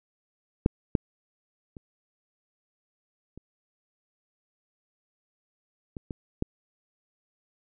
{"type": "clicks", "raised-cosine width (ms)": 3, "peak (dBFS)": [-6, -8, -29, -30, -24, -21, -13], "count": 7, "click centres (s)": [0.661, 0.952, 1.768, 3.376, 5.968, 6.108, 6.424], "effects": []}